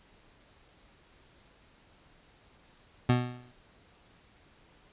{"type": "tone with exponential decay", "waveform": "25% pulse", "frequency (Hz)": 123.47, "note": "B2", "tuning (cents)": 0, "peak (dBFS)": -16, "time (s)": [3.09, 3.52], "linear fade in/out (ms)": 5, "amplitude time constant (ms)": 92, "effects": ["pink hiss -61 dBFS RMS until 4.92 s", "resampled to 8000 Hz"]}